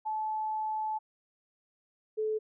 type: tone pair in turn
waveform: sine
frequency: 866 / 433 Hz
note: A5 / A4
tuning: -28 / -28 cents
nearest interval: octave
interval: 1200 cents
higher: first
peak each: -30 / -28 dBFS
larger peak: second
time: 0.05-0.99 / 2.17-2.39 s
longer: first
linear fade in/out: 20 ms
effects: none